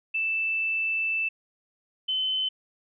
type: tone pair in turn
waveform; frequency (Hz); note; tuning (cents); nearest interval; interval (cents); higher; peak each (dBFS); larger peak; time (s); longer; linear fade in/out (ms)
sine; 2646 / 3051; E7 / G7; +6 / -48; major second; 246; second; -24; neither; 0.14-1.29 / 2.08-2.49; first; 10
effects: none